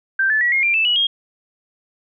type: tone with pitch steps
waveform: sine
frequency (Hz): 1568 / 1739.8 / 1930.4 / 2142 / 2377 / 2637 / 2926 / 3247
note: G6 / A6 / B6 / C7 / D7 / E7 / F#7 / G#7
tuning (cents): 0 / -20 / -40 / +40 / +20 / 0 / -20 / -40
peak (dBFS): -14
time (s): 0.19-1.07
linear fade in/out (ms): 5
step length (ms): 110
effects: none